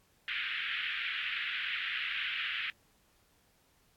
white band-pass noise, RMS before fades -36 dBFS, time 0.28-2.7 s, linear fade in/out 0 ms, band 1500 to 3200 Hz, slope 48 dB/octave, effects pink hiss -69 dBFS RMS until 3.96 s + AAC 64 kbps

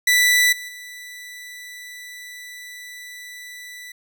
sawtooth tone with level steps, 1975.5 Hz, B6, in tune, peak -10 / -28 / -32 dBFS, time 0.07-3.92 s, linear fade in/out 5 ms, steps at 0.52 / 0.68 s, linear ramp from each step 10 ms, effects none

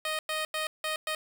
10% pulse tone bursts at uneven times, 622.3 Hz, D#5, in tune, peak -21 dBFS, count 5, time 0.05-0.19 / 0.29-0.45 / 0.54-0.67 / 0.84-0.96 / 1.07-1.15 s, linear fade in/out 2 ms, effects 8-bit

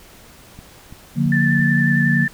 click train, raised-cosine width 5 ms, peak -25 dBFS, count 4, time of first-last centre 0.59-1.597 s, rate 2.98 Hz
sine chord, Bb major, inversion first, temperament equal with one note detuned, 146.83 / 178.28 / 233.1 Hz, D3 / F3 / Bb3, 0 / +36 / 0 cents, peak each -18 / -20 / -19 dBFS, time 1.15-2.28 s, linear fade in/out 50 ms
sine tone with vibrato, 1763 Hz, A6, 3 cents sharp, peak -18 dBFS, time 1.32-2.28 s, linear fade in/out 2 ms, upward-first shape sine, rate 11 Hz, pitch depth 22 cents each way
effects pink hiss -45 dBFS RMS until 2.33 s

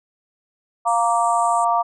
harmonic tone, 233.1 Hz, A#3, in tune, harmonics 3 / 4 / 5, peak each -19 / -20 / -21 dBFS, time 0.85-1.83 s, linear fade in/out 20 ms
white band-pass noise, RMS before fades -37 dBFS, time 0.87-1.65 s, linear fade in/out 10 ms, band 7200 to 9000 Hz, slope 96 dB/octave
effects none

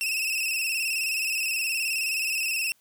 sawtooth tone with vibrato, 2637 Hz, E7, in tune, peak -22 dBFS, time 0.01-2.72 s, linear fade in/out 0 ms, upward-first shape square, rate 19 Hz, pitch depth 52 cents each way, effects white hiss -65 dBFS RMS until 2.8 s

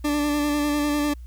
40% pulse tone with vibrato, 293.7 Hz, D4, in tune, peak -20 dBFS, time 0.04-1.14 s, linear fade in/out 10 ms, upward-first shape square, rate 10 Hz, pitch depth 17 cents each way, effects added 60 Hz sine -36 dBFS peak until 1.26 s + white hiss -64 dBFS RMS until 1.26 s

